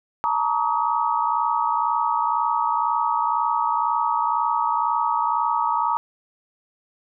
sine tone cluster, 878 / 940 / 1143 / 1263 Hz, A5 / A#5 / D6 / D#6, -4 / +14 / -47 / +26 cents, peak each -26 / -22 / -26 / -26 dBFS, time 0.24-5.97 s, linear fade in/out 0 ms, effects none

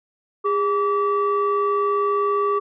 sine tone pair together, 407.6 / 1153 Hz, G#4 / D6, -32 / -32 cents, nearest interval octave + tritone, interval 1800 cents, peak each -19 dBFS, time 0.44-2.6 s, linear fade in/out 20 ms, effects tanh soft clip ceiling -13 dBFS

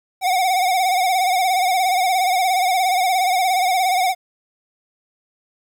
square tone with vibrato, 740 Hz, F#5, in tune, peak -16 dBFS, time 0.21-4.15 s, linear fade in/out 50 ms, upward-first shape sine, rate 17 Hz, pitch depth 73 cents each way, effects 9-bit

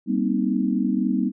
sine chord, C minor seventh, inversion second, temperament equal with one note detuned, 196 / 237.7 / 261.6 / 311.1 Hz, G3 / Bb3 / C4 / Eb4, 0 / +34 / 0 / 0 cents, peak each -24 / -24 / -25 / -27 dBFS, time 0.06-1.32 s, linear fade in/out 50 ms, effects none

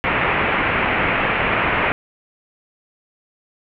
white low-pass noise, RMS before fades -19 dBFS, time 0.04-1.92 s, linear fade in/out 0 ms, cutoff 2600 Hz, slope 48 dB/octave, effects none

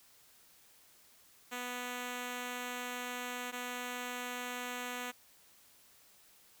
5% pulse tone pair in turn, 246.8 / 246.8 Hz, B3 / B3, -1 / -1 cents, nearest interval unison, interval 0 cents, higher neither, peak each -27 dBFS, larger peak neither, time 1.51-3.52 / 3.52-5.12 s, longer first, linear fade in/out 20 ms, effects white hiss -63 dBFS RMS until 6.6 s

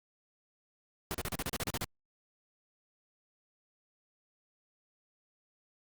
pink noise bursts, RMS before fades -35 dBFS, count 11, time 1.11-1.844 s, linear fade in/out 0 ms, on 34 ms, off 36 ms, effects Opus 48 kbps

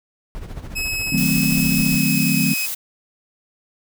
brown noise with tremolo, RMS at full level -29 dBFS, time 0.35-1.97 s, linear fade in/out 0 ms, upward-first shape sine, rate 14 Hz, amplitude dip 65%
sawtooth tone with pitch glide, 2569 to 2537 Hz, E7 to D#7, -45 to +33 cents, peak -19 dBFS, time 0.75-2.67 s, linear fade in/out 20 ms, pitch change -22 cents, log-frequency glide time 1.59-2.53 s
sine chord, D# diminished seventh, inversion none, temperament equal, 155.56 / 185 / 220 / 261.6 Hz, D#3 / F#3 / A3 / C4, 0 / 0 / 0 / 0 cents, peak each -22 dBFS, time 1.12-2.54 s, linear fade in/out 5 ms
blue noise, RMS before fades -26 dBFS, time 1.17-2.75 s, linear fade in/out 10 ms
effects none

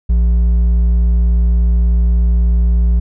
sine tone with hard clipping, 58.27 Hz, A#1, in tune, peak -10 dBFS, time 0.09-3 s, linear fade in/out 10 ms, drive 4 dB, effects none

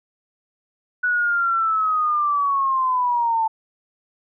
sine linear sweep, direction down, 1480 to 880 Hz, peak -17 dBFS, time 1.03-3.48 s, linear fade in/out 10 ms, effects none

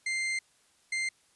40% pulse tone bursts at uneven times, 2093 Hz, C7, in tune, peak -28 dBFS, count 2, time 0.06-0.39 / 0.92-1.09 s, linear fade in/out 5 ms, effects white hiss -66 dBFS RMS until 1.35 s + resampled to 24000 Hz

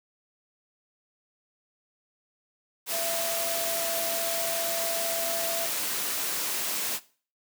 sine tone in noise, 670 Hz, E5, 28 cents sharp, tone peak -32 dBFS, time 2.9-5.69 s, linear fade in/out 50 ms, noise white, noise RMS -30 dBFS, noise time 2.86-7 s, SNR -5 dB, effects noise-tail reverb RT60 0.4 s tail -18 dB re dry + high-pass 200 Hz 12 dB/octave

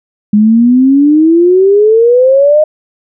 sine exponential sweep, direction up, 205.5 to 622.3 Hz, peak -3 dBFS, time 0.33-2.64 s, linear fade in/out 5 ms, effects none

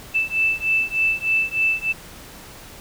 sine beating tone pair, 2641 / 2644.3 Hz, E7 / E7, +3 / +5 cents, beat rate 3.3 Hz, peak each -21 dBFS, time 0.14-1.93 s, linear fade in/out 20 ms, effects pink hiss -41 dBFS RMS until 2.8 s

